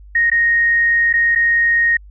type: tone with dropouts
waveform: sine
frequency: 1864.7 Hz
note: A#6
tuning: in tune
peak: -11 dBFS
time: 0.15-1.97 s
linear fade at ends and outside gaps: 5 ms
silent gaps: 0.301-0.315 / 1.129-1.137 / 1.351-1.357 s
effects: added 50 Hz sine -37 dBFS peak until 2.1 s